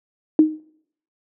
sine tone with exponential decay, 311.1 Hz, D#4, in tune, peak -5 dBFS, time 0.39-0.6 s, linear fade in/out 1 ms, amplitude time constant 44 ms, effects noise-tail reverb RT60 0.7 s tail -22 dB re dry + high-pass 200 Hz 12 dB/octave

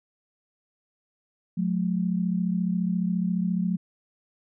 sine tone pair together, 179.85 / 214.3 Hz, F#3 / A3, -49 / -45 cents, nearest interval minor third, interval 304 cents, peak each -24 / -28 dBFS, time 1.57-3.77 s, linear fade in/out 10 ms, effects none

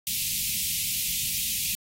white band-stop noise, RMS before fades -28 dBFS, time 0.07-1.75 s, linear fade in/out 0 ms, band 220 to 2300 Hz, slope 48 dB/octave, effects AAC 48 kbps

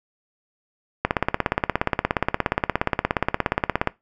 click train, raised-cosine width 0.5 ms, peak -3 dBFS, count 49, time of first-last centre 1.05-3.874 s, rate 17 Hz, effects noise-tail reverb RT60 0.2 s tail -20 dB re dry

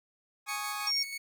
25% pulse chord, Ab suspended fourth, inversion none, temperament equal, 830.6 / 1108.7 / 1244.5 Hz, Ab5 / Db6 / Eb6, 0 / 0 / 0 cents, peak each -35 dBFS, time 0.46-0.92 s, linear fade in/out 50 ms
sawtooth tone with tremolo, 2217 Hz, C#7, in tune, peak -32 dBFS, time 0.48-1.18 s, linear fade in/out 10 ms, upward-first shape square, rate 6.2 Hz, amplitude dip 35%
sine tone, 5550 Hz, F8, 12 cents flat, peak -27 dBFS, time 0.87-1.03 s, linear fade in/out 2 ms
effects none

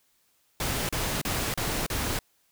pink noise bursts, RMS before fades -29 dBFS, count 5, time 0.6-2.19 s, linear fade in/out 2 ms, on 290 ms, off 35 ms, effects white hiss -68 dBFS RMS until 2.51 s

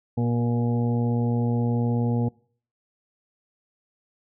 harmonic tone with a mistuned harmonic, 118.9 Hz, A#2, 35 cents sharp, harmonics 1 / 2 / 3 / 4 / 5 / 6 / 7, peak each -23 / -25 / -39 / -32 / -43 / -41 / -38 dBFS, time 0.17-2.29 s, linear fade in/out 10 ms, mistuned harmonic 3, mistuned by +29 cents, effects noise-tail reverb RT60 0.5 s tail -24 dB re dry

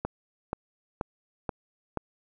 click train, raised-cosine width 1 ms, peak -15 dBFS, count 5, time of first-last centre 0.05-1.973 s, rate 2.08 Hz, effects none

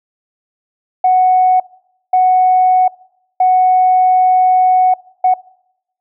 sine tone bursts at uneven times, 740 Hz, F#5, in tune, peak -6 dBFS, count 4, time 1.04-1.6 / 2.13-2.88 / 3.4-4.94 / 5.24-5.34 s, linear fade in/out 5 ms, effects noise-tail reverb RT60 0.8 s tail -23 dB re dry + tanh soft clip ceiling -2 dBFS

